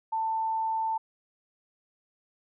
sine tone, 890 Hz, A5, 20 cents sharp, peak -26 dBFS, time 0.12-0.98 s, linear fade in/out 10 ms, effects none

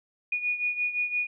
sine beating tone pair, 2454 / 2459.8 Hz, D#7 / D#7, -25 / -20 cents, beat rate 5.8 Hz, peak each -27 / -32 dBFS, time 0.32-1.27 s, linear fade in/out 5 ms, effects none

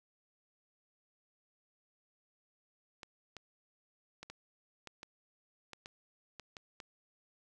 clicks, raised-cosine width 0.2 ms, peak -29 dBFS, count 11, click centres 3.032 / 3.367 / 4.23 / 4.3 / 4.873 / 5.031 / 5.733 / 5.859 / 6.397 / 6.568 / 6.802 s, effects none

